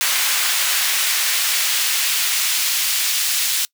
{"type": "noise with high-pass filter sweep", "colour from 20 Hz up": "pink", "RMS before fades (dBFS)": -19, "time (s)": [0.01, 3.65], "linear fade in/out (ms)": 0, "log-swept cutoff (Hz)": [1700, 3100], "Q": 0.74, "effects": ["noise-tail reverb RT60 0.1 s tail -24 dB re dry"]}